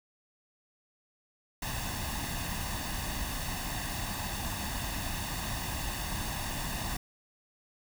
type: noise with comb filter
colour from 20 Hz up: pink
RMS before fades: -35 dBFS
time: 1.62-6.97 s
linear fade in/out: 5 ms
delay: 1.1 ms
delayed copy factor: +0.65
effects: none